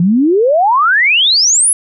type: exponential sweep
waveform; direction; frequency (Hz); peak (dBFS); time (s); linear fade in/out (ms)
sine; up; 164.81 to 11000; -7; 0-1.73; 2
effects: none